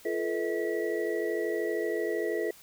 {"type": "tone cluster", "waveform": "sine", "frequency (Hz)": [342.3, 430.4, 483.3, 643, 1944], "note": ["F4", "A4", "B4", "E5", "B6"], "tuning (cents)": [-35, -38, -38, -43, -28], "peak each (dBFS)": [-33, -31, -35, -37, -39], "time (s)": [0.05, 2.51], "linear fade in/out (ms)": 5, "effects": ["white hiss -54 dBFS RMS until 2.62 s"]}